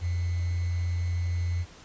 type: tone with sample-and-hold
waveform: sine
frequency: 87.31 Hz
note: F2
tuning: in tune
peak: -25 dBFS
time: 0-1.66 s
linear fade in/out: 50 ms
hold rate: 2100 Hz
effects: pink hiss -50 dBFS RMS until 1.84 s + resampled to 16000 Hz